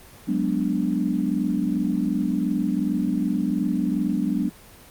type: chord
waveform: sine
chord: G# half-diminished seventh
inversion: third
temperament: equal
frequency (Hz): 185 / 207.7 / 246.9 / 293.7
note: F#3 / G#3 / B3 / D4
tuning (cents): 0 / 0 / 0 / 0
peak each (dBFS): -26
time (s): 0.27-4.5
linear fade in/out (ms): 20
effects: pink hiss -47 dBFS RMS until 4.9 s + Opus 24 kbps